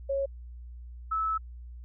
sine tone pair in turn, 550 / 1304.8 Hz, C#5 / E6, -14 / -18 cents, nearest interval octave + minor third, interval 1496 cents, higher second, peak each -26 dBFS, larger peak neither, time 0.09-0.26 / 1.11-1.38 s, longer second, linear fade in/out 10 ms, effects added 60 Hz sine -41 dBFS peak until 1.84 s

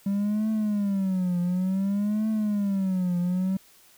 triangle tone with vibrato, 196 Hz, G3, in tune, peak -20 dBFS, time 0.06-3.57 s, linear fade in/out 5 ms, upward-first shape triangle, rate 0.56 Hz, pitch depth 200 cents each way, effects tanh soft clip ceiling -16 dBFS + white hiss -56 dBFS RMS until 3.97 s

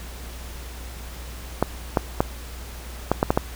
clicks, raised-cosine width 1 ms, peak -3 dBFS, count 7, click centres 1.626 / 1.972 / 2.205 / 3.116 / 3.229 / 3.305 / 3.375 s, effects added 60 Hz sine -35 dBFS peak until 3.55 s + pink hiss -41 dBFS RMS until 3.55 s

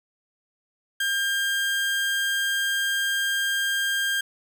30% pulse tone, 1600 Hz, G6, 35 cents sharp, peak -20 dBFS, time 1-4.21 s, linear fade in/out 5 ms, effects none

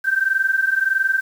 sine tone pair together, 1546.4 / 1568 Hz, G6 / G6, -24 / 0 cents, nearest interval unison, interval 24 cents, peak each -20 / -18 dBFS, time 0.04-1.21 s, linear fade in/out 20 ms, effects 7-bit

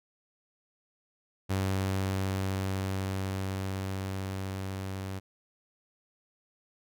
sawtooth tone with level ramp, 95.9 Hz, G2, 37 cents flat, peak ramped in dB -23 to -31 dBFS, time 1.49-5.2 s, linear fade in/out 20 ms, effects none

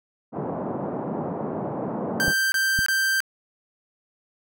pink band-pass noise, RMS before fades -29 dBFS, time 0.32-2.34 s, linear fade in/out 50 ms, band 150 to 910 Hz, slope 24 dB/octave
45% pulse tone bursts, 1568 Hz, G6, in tune, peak -20 dBFS, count 3, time 2.2-3.204 s, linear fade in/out 0 ms, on 320 ms, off 22 ms
clicks, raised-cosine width 5 ms, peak -17 dBFS, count 2, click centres 2.281 / 2.79 s
effects none

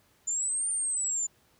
sine linear two-way sweep, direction up then down, 7040 to 9020 to 7040 Hz, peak -27 dBFS, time 0.27-1.27 s, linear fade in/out 10 ms, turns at 0.69 s, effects pink hiss -65 dBFS RMS until 1.59 s + high-pass 60 Hz 12 dB/octave

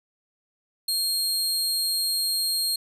sawtooth tone, 4233 Hz, C8, 19 cents sharp, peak -20 dBFS, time 0.88-2.76 s, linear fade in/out 5 ms, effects resampled to 32000 Hz + 10-bit

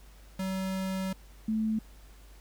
square / sine tone pair in turn, 189.7 / 218.9 Hz, F#3 / A3, +43 / -9 cents, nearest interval major second, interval 248 cents, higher second, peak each -31 / -26 dBFS, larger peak second, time 0.39-1.13 / 1.48-1.79 s, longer first, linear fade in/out 5 ms, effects added 50 Hz sine -50 dBFS peak until 2.4 s + pink hiss -59 dBFS RMS until 2.4 s

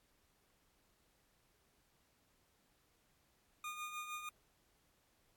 25% pulse tone with tremolo, 1221 Hz, D#6, 33 cents flat, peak -37 dBFS, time 3.64-4.29 s, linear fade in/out 2 ms, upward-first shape triangle, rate 6.5 Hz, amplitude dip 60%, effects pink hiss -75 dBFS RMS until 5.36 s + AAC 64 kbps

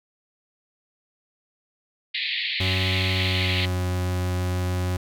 pink band-pass noise, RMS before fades -27 dBFS, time 2.14-3.66 s, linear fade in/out 10 ms, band 1900 to 4400 Hz, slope 96 dB/octave
40% pulse tone with pitch glide, 93.3 to 90.64 Hz, F#2 to F#2, +15 to -35 cents, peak -22 dBFS, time 2.6-4.97 s, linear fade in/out 5 ms, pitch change -50 cents, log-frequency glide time 3.14-3.81 s
effects none

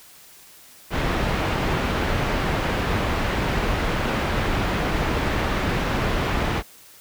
pink low-pass noise, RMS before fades -23 dBFS, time 0.9-6.63 s, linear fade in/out 50 ms, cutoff 2600 Hz, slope 12 dB/octave, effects white hiss -48 dBFS RMS until 7 s

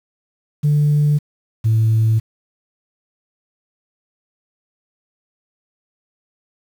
sine tone pair in turn, 147.7 / 111.16 Hz, D3 / A2, +10 / +18 cents, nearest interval perfect fourth, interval 492 cents, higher first, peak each -10 dBFS, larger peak neither, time 0.63-1.19 / 1.64-2.2 s, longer neither, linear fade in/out 20 ms, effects tanh soft clip ceiling -9 dBFS + 7-bit

